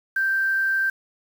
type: tone with quantisation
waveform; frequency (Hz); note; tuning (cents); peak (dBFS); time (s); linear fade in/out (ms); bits
sine; 1568; G6; 0; -19; 0.16-0.9; 5; 7
effects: none